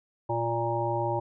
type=harmonic tone; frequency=116.8 Hz; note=A#2; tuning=4 cents sharp; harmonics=1 / 3 / 5 / 7 / 8; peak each=-32 / -32 / -32 / -32 / -32 dBFS; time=0.29-1.2 s; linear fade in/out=10 ms; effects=none